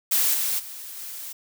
blue noise with level steps, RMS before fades -21 / -25 / -38 / -36 dBFS, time 0.11-1.33 s, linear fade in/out 10 ms, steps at 0.33 / 0.58 / 0.96 s, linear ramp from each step 20 ms, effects none

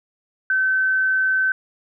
sine tone, 1533 Hz, G6, 39 cents flat, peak -16 dBFS, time 0.5-1.52 s, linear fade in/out 2 ms, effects none

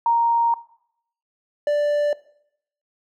sine / triangle tone pair in turn, 932.3 / 587.3 Hz, A#5 / D5, 0 / 0 cents, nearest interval minor sixth, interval 800 cents, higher first, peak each -15 dBFS, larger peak neither, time 0.06-0.54 / 1.67-2.13 s, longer first, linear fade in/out 2 ms, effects noise-tail reverb RT60 0.7 s tail -19 dB re dry

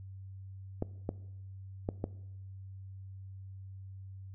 clicks, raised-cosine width 2 ms, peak -19 dBFS, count 4, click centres 0.824 / 1.091 / 1.889 / 2.041 s, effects noise-tail reverb RT60 0.9 s tail -19 dB re dry + added 96 Hz sine -44 dBFS peak until 4.34 s

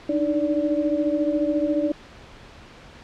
sine tone cluster, 298 / 312.2 / 580 Hz, D4 / D#4 / D5, +25 / +6 / -22 cents, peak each -24 dBFS, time 0.09-1.92 s, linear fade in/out 5 ms, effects pink hiss -45 dBFS RMS until 3.03 s + low-pass 4000 Hz 12 dB/octave

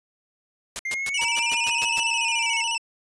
white noise bursts, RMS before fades -29 dBFS, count 9, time 0.76-1.999 s, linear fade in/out 0 ms, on 31 ms, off 120 ms
triangle linear two-way sweep, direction up then down, 2093 to 2660 to 2168 Hz, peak -24 dBFS, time 0.85-2.62 s, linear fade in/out 5 ms, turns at 2.06 s
sawtooth tone with vibrato, 2794 Hz, F7, in tune, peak -21 dBFS, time 1.14-2.78 s, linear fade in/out 5 ms, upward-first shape square, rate 14 Hz, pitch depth 81 cents each way
sine tone with pitch glide, 932.3 to 922.7 Hz, A#5 to A#5, 0 to -18 cents, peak -29 dBFS, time 1.19-2.77 s, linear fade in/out 5 ms, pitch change -18 cents, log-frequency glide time 1.83-2 s
effects resampled to 22050 Hz

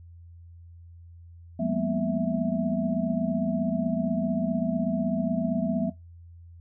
sine tone cluster, 175.7 / 203.4 / 232.4 / 248.2 / 657 Hz, F3 / G#3 / A#3 / B3 / E5, +11 / -36 / -5 / +9 / -6 cents, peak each -30 dBFS, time 1.59-5.9 s, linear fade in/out 10 ms, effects noise-tail reverb RT60 0.2 s tail -19 dB re dry + added 85 Hz sine -45 dBFS peak until 6.6 s

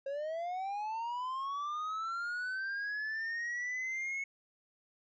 triangle linear sweep, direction up, 540 to 2200 Hz, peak -33 dBFS, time 0.06-4.24 s, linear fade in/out 5 ms, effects resampled to 16000 Hz

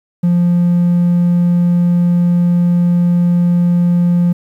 triangle tone, 174.61 Hz, F3, in tune, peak -6 dBFS, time 0.23-4.33 s, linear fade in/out 10 ms, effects tanh soft clip ceiling -3 dBFS + 8-bit

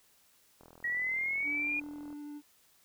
click train, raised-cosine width 1 ms, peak -40 dBFS, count 64, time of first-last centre 0.61-2.128 s, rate 41.5 Hz
sine linear sweep, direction up, 1900 to 2448 Hz, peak -30 dBFS, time 0.84-1.8 s, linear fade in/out 5 ms
triangle tone with vibrato, 293.7 Hz, D4, in tune, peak -39 dBFS, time 1.43-2.42 s, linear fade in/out 50 ms, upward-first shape sine, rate 12 Hz, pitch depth 8 cents each way
effects white hiss -66 dBFS RMS until 2.84 s

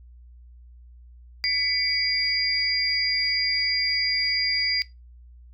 sine tone cluster, 2003 / 2247 / 4799 Hz, B6 / C#7 / D8, +24 / +23 / +37 cents, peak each -30 / -28 / -22 dBFS, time 1.44-4.82 s, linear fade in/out 0 ms, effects noise-tail reverb RT60 0.2 s tail -19 dB re dry + added 60 Hz sine -45 dBFS peak until 5.53 s

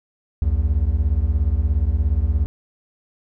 triangle beating tone pair, 64 / 81 Hz, C2 / E2, -38 / -30 cents, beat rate 17 Hz, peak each -17 dBFS, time 0.42-2.46 s, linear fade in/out 0 ms, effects none

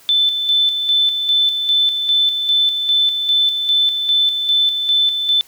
sine tone with tremolo, 3522 Hz, A7, 1 cent sharp, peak -11 dBFS, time 0.09-5.41 s, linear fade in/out 0 ms, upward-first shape square, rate 2.5 Hz, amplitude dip 50%, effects white hiss -47 dBFS RMS until 5.47 s

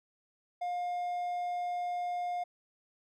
triangle tone, 710 Hz, F5, 28 cents sharp, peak -30 dBFS, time 0.61-2.44 s, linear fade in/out 10 ms, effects none

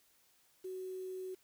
sine tone with quantisation, 373.1 Hz, F#4, 14 cents sharp, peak -40 dBFS, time 0.64-1.35 s, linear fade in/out 10 ms, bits 10, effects white hiss -70 dBFS RMS until 1.43 s

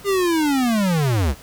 square linear sweep, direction down, 408.7 to 58.5 Hz, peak -17 dBFS, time 0.04-1.35 s, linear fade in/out 50 ms, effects pink hiss -43 dBFS RMS until 1.42 s

